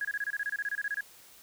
sine tone bursts, 1661.2 Hz, G#6, in tune, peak -29 dBFS, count 16, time 0.01-1.008 s, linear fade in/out 2 ms, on 38 ms, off 26 ms, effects white hiss -55 dBFS RMS until 1.42 s

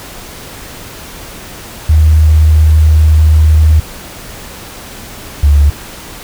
sine tone pair in turn, 77.78 / 72.28 Hz, D#2 / D2, 0 / -27 cents, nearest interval minor second, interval 127 cents, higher first, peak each -3 dBFS, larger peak neither, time 1.89-3.8 / 5.43-5.7 s, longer first, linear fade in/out 5 ms, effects pink hiss -29 dBFS RMS until 6.23 s

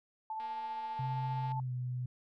sine tone with tremolo, 877 Hz, A5, 6 cents flat, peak -35 dBFS, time 0.3-1.6 s, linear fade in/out 2 ms, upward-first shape triangle, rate 15 Hz, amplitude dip 35%
click train, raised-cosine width 0.3 ms, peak -39 dBFS, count 264, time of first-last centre 0.4-1.519 s, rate 235 Hz
sine tone with pitch glide, 131 to 125.08 Hz, C3 to B2, +2 to +22 cents, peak -34 dBFS, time 0.99-2.06 s, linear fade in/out 5 ms, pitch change -80 cents, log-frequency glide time 1.58-1.72 s
effects none

